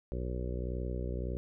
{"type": "harmonic tone", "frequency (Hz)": 61.74, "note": "B1", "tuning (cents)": 0, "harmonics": [1, 2, 3, 4, 5, 6, 7, 8, 9], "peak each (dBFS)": [-35, -41, -44, -47, -48, -44, -47, -47, -48], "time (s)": [0.12, 1.37], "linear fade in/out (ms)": 0, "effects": []}